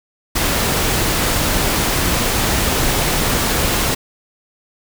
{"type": "noise", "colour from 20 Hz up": "pink", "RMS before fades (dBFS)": -17, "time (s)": [0.35, 3.95], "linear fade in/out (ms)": 10, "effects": []}